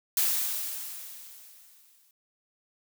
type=noise with exponential decay; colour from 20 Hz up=blue; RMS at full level=-24 dBFS; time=0.17-2.11 s; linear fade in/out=2 ms; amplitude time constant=420 ms; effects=none